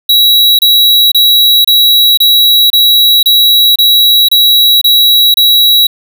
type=tone bursts; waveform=square; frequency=3882 Hz; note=B7; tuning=31 cents flat; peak=-4 dBFS; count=11; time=0.09-5.87 s; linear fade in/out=5 ms; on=500 ms; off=28 ms; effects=none